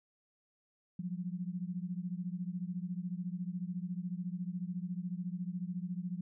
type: beating tone pair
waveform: sine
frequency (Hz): 174.5 / 188.5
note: F3 / F#3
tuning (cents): -1 / +32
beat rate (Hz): 14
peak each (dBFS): -38 / -40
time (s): 0.99-6.21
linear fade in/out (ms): 5
effects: none